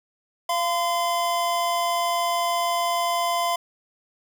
square tone pair together, 689.3 / 1023 Hz, F5 / C6, -23 / -39 cents, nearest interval perfect fifth, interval 684 cents, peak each -25 dBFS, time 0.49-3.56 s, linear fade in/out 5 ms, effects none

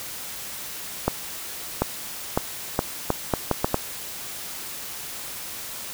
accelerating click train, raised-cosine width 1 ms, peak -5 dBFS, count 9, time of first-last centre 1.08-3.744 s, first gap 740 ms, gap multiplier 0.75, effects white hiss -35 dBFS RMS until 5.93 s

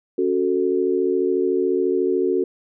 sine chord, F# minor, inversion second, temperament just, 277.5 / 370 / 444 Hz, C#4 / F#4 / A4, +2 / 0 / +16 cents, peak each -25 / -19 / -23 dBFS, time 0.18-2.44 s, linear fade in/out 5 ms, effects none

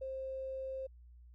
triangle tone with tanh clipping, 529 Hz, C5, 19 cents sharp, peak -38 dBFS, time 0.01-0.87 s, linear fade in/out 10 ms, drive 3 dB, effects added 60 Hz sine -54 dBFS peak until 1.34 s

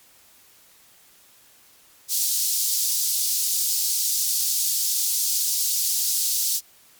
pink high-pass noise, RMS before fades -23 dBFS, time 2.08-6.61 s, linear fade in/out 50 ms, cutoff 4800 Hz, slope 24 dB/octave, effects white hiss -54 dBFS RMS until 6.99 s + MP3 96 kbps

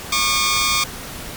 10% pulse tone pair together, 1100 / 1205.7 Hz, C#6 / D6, -14 / +45 cents, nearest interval major second, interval 159 cents, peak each -11 / -10 dBFS, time 0.12-0.84 s, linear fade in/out 5 ms, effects pink hiss -32 dBFS RMS until 1.36 s + MP3 96 kbps

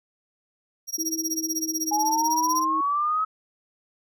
40% pulse tone with tremolo, 5660 Hz, F8, 22 cents sharp, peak -22 dBFS, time 0.87-2.65 s, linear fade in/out 50 ms, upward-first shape sine, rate 16 Hz, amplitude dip 100%
sine tone with pitch glide, 323.2 to 317.1 Hz, E4 to D#4, -34 to +33 cents, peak -30 dBFS, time 0.98-2.81 s, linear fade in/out 5 ms, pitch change -33 cents, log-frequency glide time 1.11-2.25 s
sine exponential sweep, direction up, 827 to 1287 Hz, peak -21 dBFS, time 1.91-3.25 s, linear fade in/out 10 ms
effects none

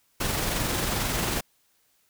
pink noise with amplitude modulation, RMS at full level -26 dBFS, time 0.2-1.41 s, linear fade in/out 10 ms, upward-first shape sine, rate 22.4 Hz, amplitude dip 30%, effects white hiss -67 dBFS RMS until 2.09 s

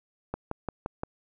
click train, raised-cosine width 1 ms, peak -17 dBFS, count 5, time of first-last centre 0.34-1.034 s, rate 5.76 Hz, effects none

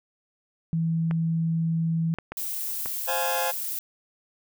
sine tone, 164 Hz, E3, 9 cents flat, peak -22 dBFS, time 0.73-2.14 s, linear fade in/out 0 ms
clicks, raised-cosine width 0.5 ms, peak -19 dBFS, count 4, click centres 1.111 / 2.186 / 2.32 / 2.859 s
violet noise, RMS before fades -31 dBFS, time 2.37-3.79 s, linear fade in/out 2 ms
sawtooth chord, F minor, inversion second, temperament just, 523.8 / 698.5 / 838.1 Hz, C5 / F5 / Ab5, +2 / 0 / +16 cents, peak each -25 / -27 / -25 dBFS, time 3.07-3.52 s, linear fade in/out 20 ms
effects none

